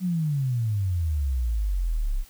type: exponential sweep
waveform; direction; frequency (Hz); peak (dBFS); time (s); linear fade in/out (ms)
sine; down; 189.2 to 31.16; -22; 0-2.25; 50
effects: white hiss -53 dBFS RMS until 2.29 s